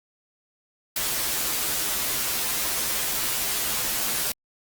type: noise with comb filter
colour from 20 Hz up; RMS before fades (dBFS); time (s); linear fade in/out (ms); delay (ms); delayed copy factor
white; -26; 0.96-4.32; 2; 11; -0.9
effects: Opus 48 kbps